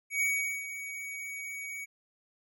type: tone with ADSR envelope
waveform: square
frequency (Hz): 2252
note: C#7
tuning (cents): +27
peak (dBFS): -26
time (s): 0.1-1.86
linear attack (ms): 110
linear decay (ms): 420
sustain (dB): -12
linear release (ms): 25
effects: none